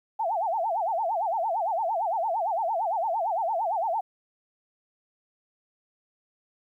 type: tone with vibrato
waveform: sine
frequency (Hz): 775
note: G5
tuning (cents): -20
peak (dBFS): -24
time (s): 0.19-4.01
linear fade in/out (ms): 10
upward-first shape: sine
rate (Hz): 8.8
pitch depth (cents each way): 290
effects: 11-bit